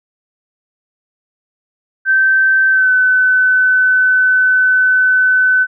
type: tone with pitch glide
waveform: sine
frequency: 1550 to 1511.1 Hz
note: G6 to F#6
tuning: -20 to +36 cents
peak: -8 dBFS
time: 2.05-5.67 s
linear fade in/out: 50 ms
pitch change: -44 cents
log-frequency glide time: 2.7-2.91 s
effects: none